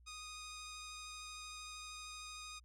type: tone with vibrato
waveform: 10% pulse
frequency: 1240 Hz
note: D#6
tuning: 6 cents flat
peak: -39 dBFS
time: 0.06-2.6 s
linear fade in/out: 20 ms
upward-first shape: triangle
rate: 13 Hz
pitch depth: 13 cents each way
effects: added 60 Hz sine -61 dBFS peak until 2.64 s + low-pass 12000 Hz 12 dB/octave